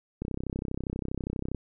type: click train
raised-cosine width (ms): 3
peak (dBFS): -19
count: 44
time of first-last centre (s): 0.22-1.547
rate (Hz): 32.4
effects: none